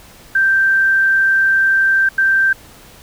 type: tone bursts at uneven times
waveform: sine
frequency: 1568 Hz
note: G6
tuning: in tune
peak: -10 dBFS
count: 2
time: 0.35-2.09 / 2.18-2.53 s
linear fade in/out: 5 ms
effects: pink hiss -42 dBFS RMS until 3.02 s